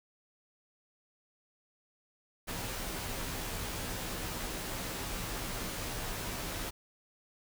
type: noise with comb filter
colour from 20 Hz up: pink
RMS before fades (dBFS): -38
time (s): 2.47-6.71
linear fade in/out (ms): 20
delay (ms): 14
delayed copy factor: -0.55
effects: none